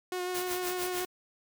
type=tone with vibrato; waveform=sawtooth; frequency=362.1 Hz; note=F#4; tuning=37 cents flat; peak=-28 dBFS; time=0.12-1.05 s; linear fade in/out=2 ms; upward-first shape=sine; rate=6.8 Hz; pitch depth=18 cents each way
type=noise with tremolo; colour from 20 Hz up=white; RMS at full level=-35 dBFS; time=0.34-1.06 s; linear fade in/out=10 ms; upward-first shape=triangle; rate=6.6 Hz; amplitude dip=95%
effects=none